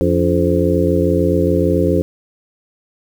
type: harmonic tone with a mistuned harmonic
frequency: 87 Hz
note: F2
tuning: 6 cents flat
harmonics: 1 / 2 / 3 / 4 / 5 / 6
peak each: -19 / -19 / -19 / -19 / -19 / -19 dBFS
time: 0.01-2.02 s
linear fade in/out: 0 ms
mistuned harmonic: 3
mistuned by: +140 cents
effects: 7-bit